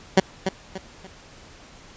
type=tone with echo; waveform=15% pulse; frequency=189.9 Hz; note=F#3; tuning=45 cents sharp; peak=-5 dBFS; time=0.17-0.2 s; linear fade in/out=5 ms; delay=290 ms; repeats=3; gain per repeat=-9 dB; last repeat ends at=1.07 s; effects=pink hiss -47 dBFS RMS until 1.96 s + resampled to 16000 Hz